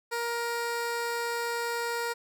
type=tone; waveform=15% pulse; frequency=470.2 Hz; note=A#4; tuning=15 cents sharp; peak=-23 dBFS; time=0.11-2.14 s; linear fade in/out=20 ms; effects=none